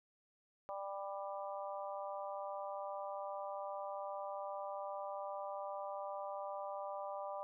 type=harmonic tone; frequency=197.5 Hz; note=G3; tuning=13 cents sharp; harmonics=3 / 4 / 5 / 6; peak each=-44 / -46 / -48 / -50 dBFS; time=0.69-7.43 s; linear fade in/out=0 ms; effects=none